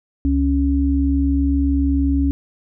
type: tone pair together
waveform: sine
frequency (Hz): 69.5 / 277.2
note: C#2 / C#4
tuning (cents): +5 / 0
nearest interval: 2 octaves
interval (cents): 2395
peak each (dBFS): -17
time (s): 0.25-2.31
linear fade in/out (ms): 0
effects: none